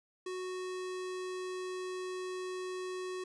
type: tone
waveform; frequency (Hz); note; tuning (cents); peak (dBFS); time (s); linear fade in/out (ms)
square; 368.8; F#4; -6; -38; 0.26-3.24; 5
effects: resampled to 22050 Hz + 13-bit